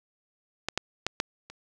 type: clicks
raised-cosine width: 0.2 ms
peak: -11 / -9 / -9 / -8 / -26 dBFS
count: 5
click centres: 0.686 / 0.776 / 1.066 / 1.201 / 1.5 s
effects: none